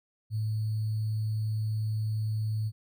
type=tone with sample-and-hold; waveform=sine; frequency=108.6 Hz; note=A2; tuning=22 cents flat; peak=-27 dBFS; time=0.3-2.72 s; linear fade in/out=50 ms; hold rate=4410 Hz; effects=none